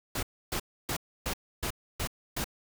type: noise bursts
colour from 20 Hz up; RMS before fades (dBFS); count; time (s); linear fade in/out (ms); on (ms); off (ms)
pink; -32; 7; 0.15-2.443; 5; 79; 290
effects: none